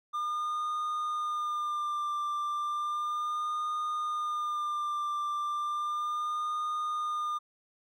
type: tone with vibrato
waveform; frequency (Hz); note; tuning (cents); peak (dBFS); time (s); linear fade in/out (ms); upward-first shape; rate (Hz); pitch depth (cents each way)
triangle; 1203; D6; +41; -28; 0.13-7.39; 20; sine; 0.34; 29
effects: none